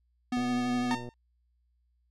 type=tone with vibrato; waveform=square; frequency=246.9 Hz; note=B3; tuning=in tune; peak=-28 dBFS; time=0.32-0.95 s; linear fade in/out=5 ms; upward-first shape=sine; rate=12 Hz; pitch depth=13 cents each way
type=click train; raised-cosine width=2 ms; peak=-30 dBFS; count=88; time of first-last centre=0.37-1.089 s; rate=121 Hz
type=tone with exponential decay; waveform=sawtooth; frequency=907 Hz; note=A#5; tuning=48 cents flat; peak=-23 dBFS; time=0.91-1.14 s; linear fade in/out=0 ms; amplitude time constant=50 ms
effects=added 60 Hz sine -68 dBFS peak until 2.1 s + low-pass 6000 Hz 12 dB/octave